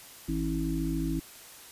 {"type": "harmonic tone", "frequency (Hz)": 53.9, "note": "A1", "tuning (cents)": -35, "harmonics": [1, 3, 5, 6], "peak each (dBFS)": [-33, -33, -33, -33], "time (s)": [0.28, 1.2], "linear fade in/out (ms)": 10, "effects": ["white hiss -49 dBFS RMS until 1.71 s", "resampled to 32000 Hz"]}